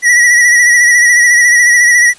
square tone with vibrato, 1933 Hz, B6, 38 cents flat, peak -5 dBFS, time 0.02-2.14 s, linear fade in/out 50 ms, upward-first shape sine, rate 14 Hz, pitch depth 44 cents each way, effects white hiss -40 dBFS RMS until 2.18 s + resampled to 22050 Hz

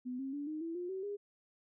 sine tone with pitch steps, 250.8 / 268.8 / 288.1 / 308.8 / 330.9 / 354.7 / 380.1 / 407.4 Hz, B3 / C4 / D4 / D#4 / E4 / F4 / F#4 / G#4, +27 / +47 / -33 / -13 / +7 / +27 / +47 / -33 cents, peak -37 dBFS, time 0.05-1.17 s, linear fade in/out 20 ms, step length 140 ms, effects none

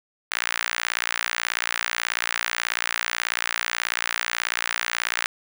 sawtooth tone with high-pass filter, 58.3 Hz, A#1, 1 cent sharp, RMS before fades -27 dBFS, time 0.31-5.26 s, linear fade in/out 0 ms, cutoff 1700 Hz, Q 1.7, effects none

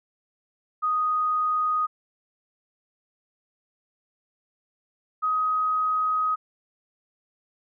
sine tone pair in turn, 1244.5 / 1259 Hz, D#6 / D#6, 0 / +20 cents, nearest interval unison, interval 20 cents, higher second, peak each -21 dBFS, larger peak neither, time 0.82-1.87 / 5.22-6.36 s, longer second, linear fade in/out 20 ms, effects none

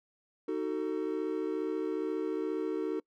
triangle chord, D# diminished, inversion none, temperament just, 311.1 / 373.4 / 448 Hz, D#4 / F#4 / A4, 0 / +16 / +31 cents, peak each -33 dBFS, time 0.48-3 s, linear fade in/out 5 ms, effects noise-tail reverb RT60 0.1 s tail -25 dB re dry

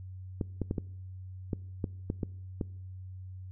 clicks, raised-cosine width 3 ms, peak -18 dBFS, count 9, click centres 0.412 / 0.617 / 0.711 / 0.782 / 1.532 / 1.842 / 2.101 / 2.232 / 2.612 s, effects noise-tail reverb RT60 0.8 s tail -23 dB re dry + added 93 Hz sine -41 dBFS peak until 3.51 s

